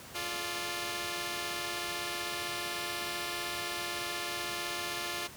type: chord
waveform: 5% pulse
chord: D minor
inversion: first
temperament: equal with one note detuned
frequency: 349.2 / 430.7 / 587.3 Hz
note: F4 / A4 / D5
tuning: 0 / -37 / 0 cents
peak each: -25 / -31 / -29 dBFS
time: 0.14-5.28 s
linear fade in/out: 20 ms
effects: pink hiss -48 dBFS RMS until 5.36 s + high-pass 80 Hz 12 dB/octave